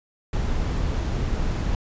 brown noise, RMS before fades -24 dBFS, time 0.33-1.75 s, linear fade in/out 2 ms, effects resampled to 16000 Hz

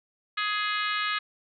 harmonic tone, 418.3 Hz, G#4, 12 cents sharp, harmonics 3 / 4 / 5 / 6 / 7 / 8 / 9 / 10, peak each -30 / -32 / -34 / -36 / -37 / -38 / -39 / -40 dBFS, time 0.37-1.19 s, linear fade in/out 10 ms, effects none

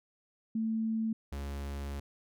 sine / 45% pulse tone pair in turn, 222.4 / 70.36 Hz, A3 / C#2, +19 / +26 cents, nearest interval octave + minor sixth, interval 1993 cents, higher first, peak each -29 / -36 dBFS, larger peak first, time 0.55-1.13 / 1.32-2 s, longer second, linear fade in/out 5 ms, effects none

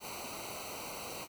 pink noise with comb filter, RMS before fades -43 dBFS, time 0-1.28 s, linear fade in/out 50 ms, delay 0.58 ms, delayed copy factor -0.9, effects none

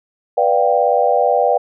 sine chord, G dominant seventh, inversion first, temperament just, 490 / 588 / 705.6 / 784 Hz, B4 / D5 / F5 / G5, -14 / +2 / +18 / 0 cents, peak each -17 dBFS, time 0.37-1.58 s, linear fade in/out 10 ms, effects none

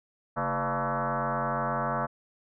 sine tone with frequency modulation, 227.2 Hz, A#3, 44 cents flat, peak -26 dBFS, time 0.36-2.07 s, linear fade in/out 20 ms, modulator 183 Hz, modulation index 6.7, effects none

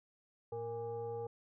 sine tone with frequency modulation, 466.2 Hz, A#4, in tune, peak -38 dBFS, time 0.52-1.27 s, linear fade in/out 5 ms, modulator 355 Hz, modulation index 0.75, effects none

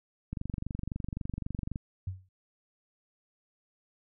click train, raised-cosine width 5 ms, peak -22 dBFS, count 35, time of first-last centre 0.33-1.759 s, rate 23.8 Hz
sine tone with exponential decay, 93.7 Hz, F#2, 22 cents sharp, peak -29 dBFS, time 2.07-2.29 s, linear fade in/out 5 ms, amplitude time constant 46 ms
effects none

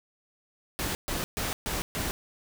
pink noise bursts, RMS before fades -31 dBFS, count 5, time 0.79-2.11 s, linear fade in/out 0 ms, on 160 ms, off 130 ms, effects none

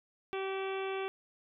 harmonic tone with a mistuned harmonic, 385.5 Hz, G4, 29 cents flat, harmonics 1 / 2 / 3 / 4 / 5 / 6 / 7 / 8 / 9, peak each -35 / -42 / -44 / -48 / -52 / -46 / -47 / -55 / -52 dBFS, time 0.33-1.08 s, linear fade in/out 0 ms, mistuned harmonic 9, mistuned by -20 cents, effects none

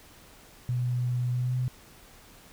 sine tone with pitch glide, 123.47 to 126.43 Hz, B2 to B2, 0 to +41 cents, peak -25 dBFS, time 0.69-1.68 s, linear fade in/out 0 ms, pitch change +41 cents, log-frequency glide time 1.32-1.55 s, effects pink hiss -53 dBFS RMS until 2.52 s

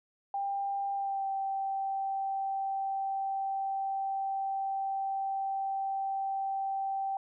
sine tone with pitch glide, 794 to 779.5 Hz, G5 to G5, +22 to -10 cents, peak -30 dBFS, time 0.34-7.17 s, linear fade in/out 2 ms, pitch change -32 cents, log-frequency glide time 0.94-1.26 s, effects none

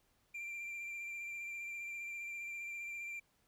triangle tone with vibrato, 2368 Hz, D7, 14 cents sharp, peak -40 dBFS, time 0.34-3.2 s, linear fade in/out 10 ms, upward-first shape sine, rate 15 Hz, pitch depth 19 cents each way, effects pink hiss -75 dBFS RMS until 3.47 s

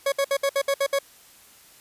40% pulse tone bursts, 554.4 Hz, C#5, in tune, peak -19 dBFS, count 8, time 0.06-0.989 s, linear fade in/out 5 ms, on 61 ms, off 63 ms, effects white hiss -52 dBFS RMS until 1.8 s + resampled to 32000 Hz

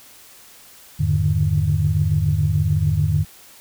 sine tone cluster, 84.6 / 103.1 / 144 / 150.9 Hz, E2 / G#2 / D3 / D3, +45 / -12 / -34 / +47 cents, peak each -21 / -20 / -26 / -19 dBFS, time 0.99-3.25 s, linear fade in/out 20 ms, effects tanh soft clip ceiling -6 dBFS + white hiss -46 dBFS RMS until 3.6 s

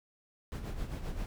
brown noise with tremolo, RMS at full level -35 dBFS, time 0.52-1.26 s, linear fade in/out 0 ms, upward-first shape sine, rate 7.6 Hz, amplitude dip 60%, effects none

